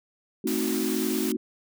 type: chord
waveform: sine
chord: A diminished seventh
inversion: none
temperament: equal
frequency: 220 / 261.6 / 311.1 / 370 Hz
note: A3 / C4 / Eb4 / Gb4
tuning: 0 / 0 / 0 / 0 cents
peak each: -30 dBFS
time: 0.44-1.37 s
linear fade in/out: 5 ms
type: high-pass noise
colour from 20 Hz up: white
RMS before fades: -34 dBFS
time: 0.47-1.32 s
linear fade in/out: 2 ms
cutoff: 420 Hz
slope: 12 dB/octave
effects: none

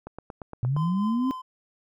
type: click train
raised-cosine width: 1 ms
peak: -23 dBFS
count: 7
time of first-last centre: 0.07-0.765 s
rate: 8.63 Hz
type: linear sweep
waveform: sine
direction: up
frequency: 116.5 to 270.7 Hz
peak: -22 dBFS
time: 0.63-1.31 s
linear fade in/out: 0 ms
type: tone with tremolo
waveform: triangle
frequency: 1026 Hz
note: C6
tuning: 34 cents flat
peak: -29 dBFS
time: 0.76-1.42 s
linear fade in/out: 10 ms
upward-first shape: triangle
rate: 4.1 Hz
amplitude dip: 60%
effects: none

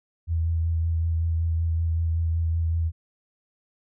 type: tone with vibrato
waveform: sine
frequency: 82.41 Hz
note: E2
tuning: in tune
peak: -21 dBFS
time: 0.27-2.92 s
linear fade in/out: 50 ms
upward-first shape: sine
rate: 5.3 Hz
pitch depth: 20 cents each way
effects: none

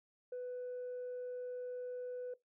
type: tone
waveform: sine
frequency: 497 Hz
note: B4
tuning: 11 cents sharp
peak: -38 dBFS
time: 0.32-2.34 s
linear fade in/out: 5 ms
effects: noise-tail reverb RT60 0.2 s tail -21 dB re dry + tanh soft clip ceiling -38 dBFS

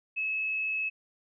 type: tone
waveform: sine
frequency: 2587 Hz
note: E7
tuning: 33 cents flat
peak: -28 dBFS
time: 0.16-0.9 s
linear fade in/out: 20 ms
effects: none

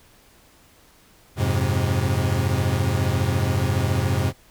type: chord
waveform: 40% pulse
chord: F minor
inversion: none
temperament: equal with one note detuned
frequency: 89.35 / 103.83 / 130.81 Hz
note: F2 / Ab2 / C3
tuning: +40 / 0 / 0 cents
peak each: -23 dBFS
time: 1.36-4.33 s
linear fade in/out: 50 ms
effects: pink hiss -54 dBFS RMS until 4.5 s

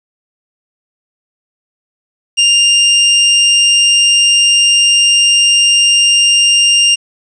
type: tone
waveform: sawtooth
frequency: 2800 Hz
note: F7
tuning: 4 cents sharp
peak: -3 dBFS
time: 2.37-6.96 s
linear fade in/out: 20 ms
effects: resampled to 22050 Hz + 7-bit

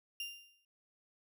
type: tone with exponential decay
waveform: 35% pulse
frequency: 2794 Hz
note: F7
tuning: in tune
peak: -35 dBFS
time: 0.2-0.65 s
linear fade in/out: 2 ms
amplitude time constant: 96 ms
effects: none

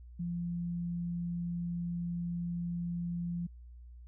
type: tone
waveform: sine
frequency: 172.7 Hz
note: F3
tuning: 19 cents flat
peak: -33 dBFS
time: 0.19-3.47 s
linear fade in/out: 10 ms
effects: added 60 Hz sine -48 dBFS peak until 4.07 s

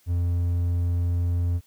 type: tone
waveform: triangle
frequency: 87 Hz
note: F2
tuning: 6 cents flat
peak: -19 dBFS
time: 0.06-1.61 s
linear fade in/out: 50 ms
effects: white hiss -61 dBFS RMS until 1.66 s

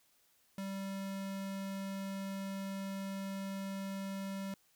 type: tone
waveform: square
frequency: 194.8 Hz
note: G3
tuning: 11 cents flat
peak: -39 dBFS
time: 0.58-4.54 s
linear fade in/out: 2 ms
effects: white hiss -71 dBFS RMS until 4.75 s

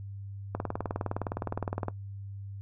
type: click train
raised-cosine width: 1 ms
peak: -17 dBFS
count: 27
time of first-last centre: 0.55-1.883 s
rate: 19.5 Hz
effects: noise-tail reverb RT60 0.1 s tail -18 dB re dry + added 99 Hz sine -38 dBFS peak until 2.61 s

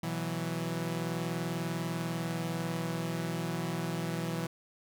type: chord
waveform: sawtooth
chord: B suspended fourth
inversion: none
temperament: equal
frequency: 123.47 / 164.81 / 185 Hz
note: B2 / E3 / F#3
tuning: 0 / 0 / 0 cents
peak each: -36 / -30 / -35 dBFS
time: 0.03-4.47 s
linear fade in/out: 5 ms
effects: none

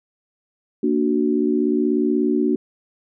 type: chord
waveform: sine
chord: Bb augmented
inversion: none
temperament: equal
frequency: 233.1 / 293.7 / 370 Hz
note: Bb3 / D4 / F#4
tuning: 0 / 0 / 0 cents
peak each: -21 / -20 / -21 dBFS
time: 0.83-2.56 s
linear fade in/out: 5 ms
effects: none

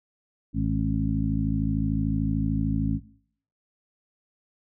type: harmonic tone with a mistuned harmonic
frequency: 53.3 Hz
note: G#1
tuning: 46 cents sharp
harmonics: 1 / 2 / 3 / 4 / 5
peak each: -29 / -29 / -29 / -29 / -29 dBFS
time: 0.53-3 s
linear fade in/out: 50 ms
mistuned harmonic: 5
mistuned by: +46 cents
effects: noise-tail reverb RT60 0.6 s tail -18 dB re dry

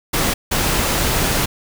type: noise bursts at uneven times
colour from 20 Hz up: pink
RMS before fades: -18 dBFS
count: 2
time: 0.13-0.34 / 0.51-1.46 s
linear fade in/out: 10 ms
effects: none

